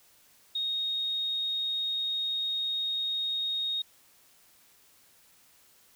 sine tone, 3729 Hz, A#7, in tune, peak -28 dBFS, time 0.55-3.82 s, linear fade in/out 5 ms, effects white hiss -61 dBFS RMS until 5.95 s

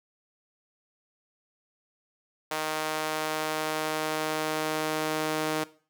sawtooth tone with high-pass filter sweep, 155.56 Hz, D#3, in tune, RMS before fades -30 dBFS, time 2.51-5.64 s, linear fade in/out 5 ms, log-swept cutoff 650 to 390 Hz, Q 0.98, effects noise-tail reverb RT60 0.4 s tail -18 dB re dry

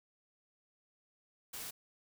white noise, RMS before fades -44 dBFS, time 1.53-1.71 s, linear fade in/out 10 ms, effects none

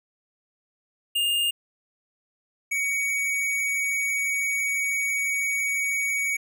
square tone pair in turn, 2823 / 2247 Hz, F7 / C#7, +18 / +23 cents, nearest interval major third, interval 395 cents, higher first, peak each -22 / -24 dBFS, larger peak first, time 1.15-1.51 / 2.71-6.37 s, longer second, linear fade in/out 10 ms, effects none

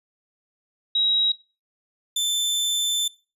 sine / sawtooth tone pair in turn, 3835 / 3537 Hz, A#7 / A7, +48 / +8 cents, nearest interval minor second, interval 140 cents, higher first, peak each -18 dBFS, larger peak neither, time 0.95-1.32 / 2.16-3.08 s, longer second, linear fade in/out 5 ms, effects noise-tail reverb RT60 0.3 s tail -19 dB re dry + resampled to 32000 Hz

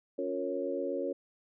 sine tone cluster, 279.1 / 356.3 / 462.9 / 551 Hz, C#4 / F4 / A#4 / C#5, +12 / +35 / -12 / -11 cents, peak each -38 / -37 / -37 / -35 dBFS, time 0.18-1.13 s, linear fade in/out 10 ms, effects none

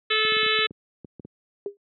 harmonic tone, 434.5 Hz, A4, 22 cents flat, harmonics 1 / 3 / 4 / 5 / 6 / 7 / 8 / 9, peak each -28 / -28 / -28 / -28 / -28 / -28 / -28 / -28 dBFS, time 0.1-0.67 s, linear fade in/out 10 ms
clicks, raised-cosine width 3 ms, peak -25 dBFS, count 10, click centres 0.25 / 0.321 / 0.367 / 0.431 / 0.463 / 0.589 / 0.709 / 1.047 / 1.197 / 1.25 s
sine tone with exponential decay, 404.1 Hz, G#4, 47 cents flat, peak -23 dBFS, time 1.66-1.77 s, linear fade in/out 1 ms, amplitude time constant 22 ms
effects high-pass 150 Hz 12 dB/octave

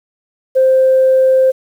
sine tone, 523.3 Hz, C5, in tune, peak -6 dBFS, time 0.55-1.52 s, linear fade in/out 20 ms, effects tanh soft clip ceiling -2 dBFS + 7-bit

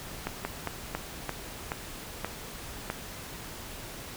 slowing click train, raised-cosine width 0.5 ms, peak -15 dBFS, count 8, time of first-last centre 0.27-2.901 s, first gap 180 ms, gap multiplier 1.24, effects pink hiss -42 dBFS RMS until 4.16 s

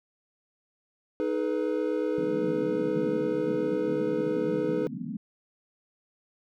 triangle chord, G# minor, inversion second, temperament equal with one note detuned, 311.1 / 425.7 / 493.9 Hz, D#4 / G#4 / B4, 0 / +43 / 0 cents, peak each -28 dBFS, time 1.2-4.87 s, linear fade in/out 0 ms
white band-pass noise, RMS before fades -35 dBFS, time 2.18-5.17 s, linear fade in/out 2 ms, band 140 to 270 Hz, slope 96 dB/octave
effects none

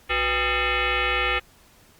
sine tone with frequency modulation, 370 Hz, F#4, in tune, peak -20 dBFS, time 0.09-1.4 s, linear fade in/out 20 ms, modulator 432 Hz, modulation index 6.2, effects pink hiss -55 dBFS RMS until 1.99 s + Opus 48 kbps

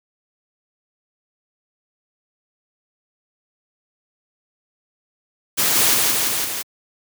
white noise with echo, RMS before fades -18 dBFS, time 5.57-5.95 s, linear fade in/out 20 ms, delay 170 ms, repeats 4, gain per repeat -2 dB, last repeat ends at 6.63 s, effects high-pass 100 Hz 12 dB/octave

